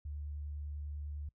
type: tone with vibrato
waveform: sine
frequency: 73.42 Hz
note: D2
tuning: in tune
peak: -39 dBFS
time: 0.05-1.29 s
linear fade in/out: 5 ms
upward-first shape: sine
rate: 10 Hz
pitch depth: 10 cents each way
effects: noise-tail reverb RT60 0.1 s tail -22 dB re dry